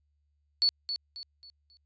sine tone with echo, 4435 Hz, C#8, in tune, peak -21 dBFS, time 0.62-0.69 s, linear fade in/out 0 ms, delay 270 ms, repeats 4, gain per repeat -9 dB, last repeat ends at 1.77 s, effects added 73 Hz sine -70 dBFS peak until 1.85 s + resampled to 16000 Hz

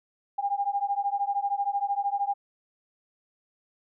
sine beating tone pair, 798 / 811 Hz, G5 / G#5, +31 / -41 cents, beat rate 13 Hz, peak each -28 dBFS, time 0.38-2.34 s, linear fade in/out 10 ms, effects none

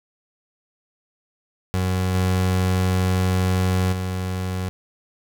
30% pulse tone with level steps, 92.5 Hz, F#2, in tune, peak -17 / -15 / -21 dBFS, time 1.74-4.69 s, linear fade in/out 0 ms, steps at 2.14 / 3.92 s, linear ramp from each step 10 ms, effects none

